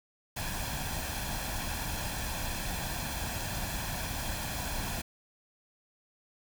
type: noise with comb filter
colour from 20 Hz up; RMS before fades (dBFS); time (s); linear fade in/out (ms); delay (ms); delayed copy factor
pink; -35; 0.36-5.02; 10; 1.2; +0.6
effects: none